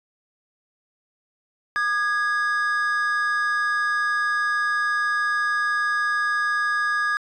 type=tone pair together; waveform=triangle; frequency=1214.9 / 1661.2 Hz; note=D#6 / G#6; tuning=-42 / 0 cents; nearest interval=perfect fourth; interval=542 cents; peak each=-23 / -20 dBFS; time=1.76-7.17 s; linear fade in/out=0 ms; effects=resampled to 24000 Hz